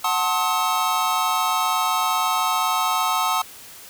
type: chord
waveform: square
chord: F# diminished seventh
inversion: none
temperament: just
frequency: 740 / 888 / 1065.6 / 1278.7 Hz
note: F#5 / A5 / C6 / Eb6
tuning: 0 / +16 / +31 / +47 cents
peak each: -27 / -26 / -26 / -24 dBFS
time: 0.04-3.42 s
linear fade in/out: 5 ms
effects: white hiss -42 dBFS RMS until 3.89 s